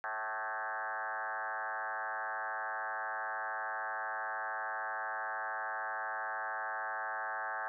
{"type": "tone with frequency modulation", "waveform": "sine", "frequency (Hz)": 1203, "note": "D6", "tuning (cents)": 41, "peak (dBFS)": -35, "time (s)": [0.04, 7.68], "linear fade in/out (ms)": 0, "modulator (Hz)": 109, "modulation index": 4.8, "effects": []}